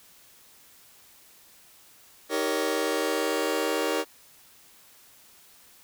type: chord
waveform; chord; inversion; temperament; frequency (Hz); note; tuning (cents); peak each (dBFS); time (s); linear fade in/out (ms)
sawtooth; Eb dominant seventh; none; just; 311.1 / 388.9 / 466.7 / 560; Eb4 / G4 / Bb4 / Db5; 0 / -14 / +2 / +18; -27 / -27 / -25 / -27; 2.29-4.05; 50
effects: white hiss -55 dBFS RMS until 5.83 s